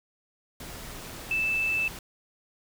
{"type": "tone in noise", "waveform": "sine", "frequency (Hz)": 2637, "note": "E7", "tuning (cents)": 0, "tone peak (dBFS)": -24, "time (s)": [1.31, 1.88], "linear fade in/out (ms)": 2, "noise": "pink", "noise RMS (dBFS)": -41, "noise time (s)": [0.6, 1.99], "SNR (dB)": 14, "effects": []}